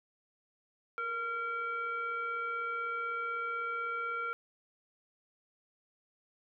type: tone with frequency modulation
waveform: sine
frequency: 1380 Hz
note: F6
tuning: 21 cents flat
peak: -33 dBFS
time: 0.98-4.33 s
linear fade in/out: 0 ms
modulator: 908 Hz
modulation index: 0.62
effects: none